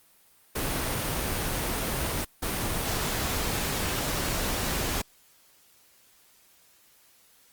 pink noise bursts at uneven times, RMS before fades -29 dBFS, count 2, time 0.55-2.25 / 2.42-5.02 s, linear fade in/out 10 ms, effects white hiss -60 dBFS RMS until 7.52 s + Opus 32 kbps

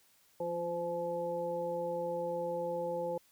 harmonic tone with a mistuned harmonic, 171.6 Hz, F3, 30 cents flat, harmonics 1 / 2 / 3 / 5, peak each -45 / -43 / -34 / -41 dBFS, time 0.4-3.18 s, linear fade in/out 5 ms, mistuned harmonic 2, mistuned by +22 cents, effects white hiss -67 dBFS RMS until 3.31 s

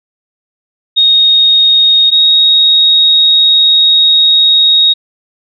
sine tone pair in turn, 3729 / 3761 Hz, A#7 / A#7, 0 / +15 cents, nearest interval unison, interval 15 cents, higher second, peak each -4 dBFS, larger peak neither, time 0.96-2.11 / 2.11-4.94 s, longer second, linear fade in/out 20 ms, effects none

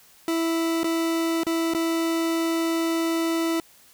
40% pulse tone with dropouts, 329.6 Hz, E4, in tune, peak -21 dBFS, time 0.28-3.6 s, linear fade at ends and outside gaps 1 ms, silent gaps 0.833-0.843 / 1.434-1.467 / 1.737-1.748 s, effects white hiss -54 dBFS RMS until 3.93 s

